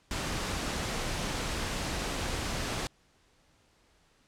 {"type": "noise", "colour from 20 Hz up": "pink", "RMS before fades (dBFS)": -33, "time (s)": [0.11, 2.87], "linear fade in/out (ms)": 0, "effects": ["pink hiss -66 dBFS RMS until 4.27 s", "low-pass 8000 Hz 12 dB/octave"]}